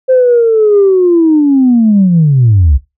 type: linear sweep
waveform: sine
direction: down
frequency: 523.3 to 62.7 Hz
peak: -3 dBFS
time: 0.08-2.78 s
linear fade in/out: 20 ms
effects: noise-tail reverb RT60 0.2 s tail -17 dB re dry + tanh soft clip ceiling 0 dBFS